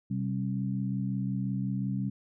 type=tone cluster; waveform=sine; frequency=128 / 193.6 / 270.4 Hz; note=C3 / G3 / C#4; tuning=-38 / -21 / -43 cents; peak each=-32 / -31 / -38 dBFS; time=0.1-2.1 s; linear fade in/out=10 ms; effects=none